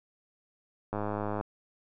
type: click train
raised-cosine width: 1 ms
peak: -19 dBFS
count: 51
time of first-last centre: 0.93-1.411 s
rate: 104 Hz
effects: none